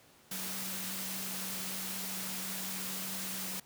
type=tone in noise; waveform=sine; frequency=189.2 Hz; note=F#3; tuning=39 cents sharp; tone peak=-45 dBFS; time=0.31-3.6 s; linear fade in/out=5 ms; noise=white; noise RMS=-39 dBFS; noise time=0.31-3.6 s; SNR=-9 dB; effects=pink hiss -61 dBFS RMS until 3.65 s + high-pass 100 Hz 12 dB/octave